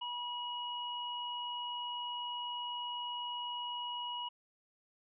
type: tone pair together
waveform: sine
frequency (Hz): 968 / 2904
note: B5 / F#7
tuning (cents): -35 / -33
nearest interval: octave + perfect fifth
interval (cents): 1902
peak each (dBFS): -40 / -40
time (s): 0.01-4.29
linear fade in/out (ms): 10
effects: none